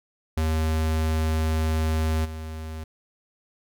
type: tone with level steps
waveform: square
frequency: 79.2 Hz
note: D#2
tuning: 31 cents sharp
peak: -22 / -33 dBFS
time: 0.37-2.84 s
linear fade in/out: 5 ms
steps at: 2.24 s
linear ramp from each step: 20 ms
effects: none